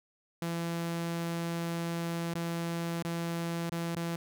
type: tone with dropouts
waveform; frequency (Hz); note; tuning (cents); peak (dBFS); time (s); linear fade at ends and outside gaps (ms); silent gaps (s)
sawtooth; 168.6; E3; +39; -28; 0.42-4.16; 2; 2.339-2.352 / 3.026-3.049 / 3.697-3.72 / 3.952-3.964
effects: none